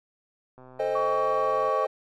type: click train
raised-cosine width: 1 ms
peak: -35 dBFS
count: 143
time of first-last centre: 0.58-1.689 s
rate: 128 Hz
type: chord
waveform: triangle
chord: A half-diminished seventh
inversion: none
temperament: equal with one note detuned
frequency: 440 / 523.3 / 622.3 / 802.8 Hz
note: A4 / C5 / Eb5 / G5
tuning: 0 / 0 / 0 / +41 cents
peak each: -29 / -26 / -27 / -31 dBFS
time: 0.79-1.87 s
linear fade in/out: 10 ms
type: tone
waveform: sine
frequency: 1129 Hz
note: C#6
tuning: 31 cents sharp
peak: -26 dBFS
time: 0.95-1.85 s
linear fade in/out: 5 ms
effects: none